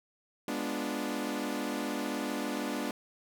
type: chord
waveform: sawtooth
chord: G# diminished seventh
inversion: none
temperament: equal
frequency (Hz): 207.7 / 246.9 / 293.7 / 349.2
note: G#3 / B3 / D4 / F4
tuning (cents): 0 / 0 / 0 / 0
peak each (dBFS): -35 / -33 / -32 / -38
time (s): 0.48-2.91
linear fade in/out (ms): 2
effects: none